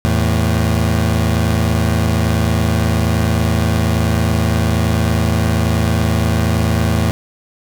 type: tone pair together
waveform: 25% pulse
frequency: 81.17 / 110 Hz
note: E2 / A2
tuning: -26 / 0 cents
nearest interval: perfect fourth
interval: 526 cents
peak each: -12 dBFS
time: 0.05-7.11 s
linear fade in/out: 0 ms
effects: none